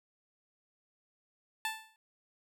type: tone with exponential decay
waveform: 15% pulse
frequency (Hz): 880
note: A5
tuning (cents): 0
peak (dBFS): -24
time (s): 1.65-1.96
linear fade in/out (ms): 1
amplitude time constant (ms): 67
effects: none